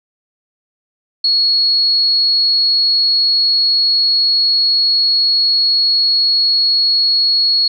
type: tone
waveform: sine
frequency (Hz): 4338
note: C#8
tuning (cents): -38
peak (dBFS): -10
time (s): 1.24-7.68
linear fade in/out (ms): 5
effects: none